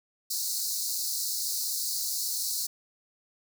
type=high-pass noise; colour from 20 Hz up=pink; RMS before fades=-31 dBFS; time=0.3-2.67 s; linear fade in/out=10 ms; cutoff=4100 Hz; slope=96 dB/octave; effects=none